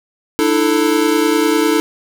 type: chord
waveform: square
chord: D suspended second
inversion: none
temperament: equal with one note detuned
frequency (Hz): 299.7 / 329.6 / 440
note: D4 / E4 / A4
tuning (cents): +35 / 0 / 0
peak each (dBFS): -17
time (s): 0.39-1.8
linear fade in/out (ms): 0
effects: none